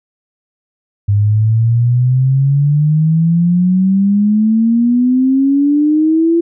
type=exponential sweep; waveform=sine; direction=up; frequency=100.6 to 340 Hz; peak=-8 dBFS; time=1.08-6.41 s; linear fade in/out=10 ms; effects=none